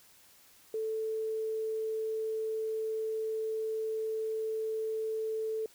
sine tone, 440 Hz, A4, in tune, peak -31 dBFS, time 0.74-5.66 s, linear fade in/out 2 ms, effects white hiss -60 dBFS RMS until 5.74 s

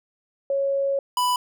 sine / square tone pair in turn, 552 / 991.5 Hz, C#5 / B5, -7 / +7 cents, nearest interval minor seventh, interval 1014 cents, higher second, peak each -20 dBFS, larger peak neither, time 0.5-0.99 / 1.17-1.36 s, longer first, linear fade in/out 2 ms, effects none

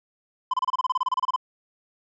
triangle tone bursts, 1020 Hz, C6, 44 cents flat, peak -18 dBFS, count 16, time 0.51-1.362 s, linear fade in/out 5 ms, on 27 ms, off 28 ms, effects resampled to 16000 Hz

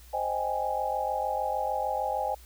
sine chord, Ab major seventh, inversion first, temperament equal, 523.3 / 622.3 / 784 / 830.6 Hz, C5 / Eb5 / G5 / Ab5, 0 / 0 / 0 / 0 cents, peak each -34 / -34 / -33 / -30 dBFS, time 0.13-2.35 s, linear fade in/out 10 ms, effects added 60 Hz sine -49 dBFS peak until 2.45 s + white hiss -56 dBFS RMS until 2.45 s

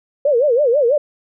sine tone with vibrato, 527 Hz, C5, 12 cents sharp, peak -11 dBFS, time 0.25-0.98 s, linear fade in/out 5 ms, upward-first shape sine, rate 6.1 Hz, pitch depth 240 cents each way, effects none

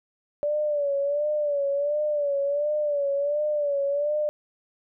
sine tone with vibrato, 580 Hz, D5, 22 cents flat, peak -22 dBFS, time 0.43-4.29 s, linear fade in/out 0 ms, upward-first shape sine, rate 1.4 Hz, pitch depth 68 cents each way, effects none

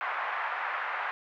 pink band-pass noise, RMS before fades -33 dBFS, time 0.01-1.11 s, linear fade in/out 0 ms, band 820 to 2000 Hz, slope 24 dB/octave, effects none

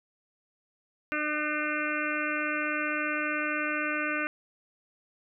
harmonic tone, 301.3 Hz, D4, 44 cents sharp, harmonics 1 / 2 / 4 / 5 / 6 / 7 / 8 / 9, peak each -35 / -37 / -36 / -32 / -40 / -37 / -37 / -38 dBFS, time 1.12-4.27 s, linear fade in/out 0 ms, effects none

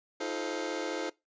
sawtooth chord, F dominant seventh, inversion third, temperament just, 314.3 / 349.2 / 436.5 / 523.8 Hz, Eb4 / F4 / A4 / C5, +18 / 0 / -14 / +2 cents, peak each -34 dBFS, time 0.2-1.1 s, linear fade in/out 10 ms, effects noise-tail reverb RT60 0.2 s tail -21 dB re dry + resampled to 16000 Hz

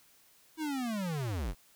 square linear sweep, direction down, 324.3 to 34.14 Hz, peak -33 dBFS, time 0.57-1.55 s, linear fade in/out 50 ms, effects white hiss -63 dBFS RMS until 1.75 s

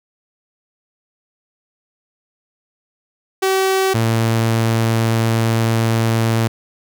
sawtooth tone pair in turn, 382.1 / 113.6 Hz, G4 / A#2, -44 / -44 cents, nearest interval octave + major sixth, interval 2100 cents, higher first, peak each -10 dBFS, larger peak neither, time 3.42-3.94 / 3.94-6.48 s, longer second, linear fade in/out 10 ms, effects none

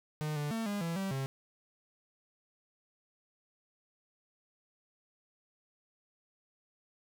45% pulse tone with pitch steps, 152.4 / 147.2 / 225.3 / 203.9 / 167.1 / 193.7 / 134.5 Hz, D#3 / D3 / A3 / G#3 / E3 / G3 / C3, -36 / +4 / +41 / -32 / +24 / -20 / +48 cents, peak -33 dBFS, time 0.21-1.26 s, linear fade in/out 0 ms, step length 150 ms, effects none

